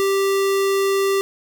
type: tone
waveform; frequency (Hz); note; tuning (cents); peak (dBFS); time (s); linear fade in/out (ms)
square; 392; G4; 0; -17; 0-1.21; 0
effects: none